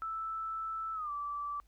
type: tone with pitch glide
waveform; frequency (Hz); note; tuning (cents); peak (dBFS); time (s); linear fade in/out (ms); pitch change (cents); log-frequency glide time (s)
sine; 1318.5 to 1161.2; E6 to D6; 0 to -20; -35; 0.02-1.6; 0; -220; 0.94-1.11
effects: added 50 Hz sine -61 dBFS peak until 1.67 s + pink hiss -74 dBFS RMS until 1.67 s